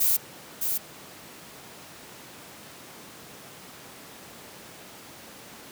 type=noise with echo; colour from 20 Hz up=violet; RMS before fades=-22 dBFS; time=0-0.17 s; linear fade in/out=10 ms; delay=610 ms; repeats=1; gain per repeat=-5 dB; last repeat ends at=0.78 s; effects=pink hiss -45 dBFS RMS until 5.71 s + high-pass 150 Hz 12 dB/octave